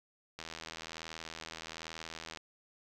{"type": "click train", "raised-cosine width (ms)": 0.2, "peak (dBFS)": -25, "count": 162, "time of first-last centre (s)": [0.39, 2.373], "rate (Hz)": 81.2, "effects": []}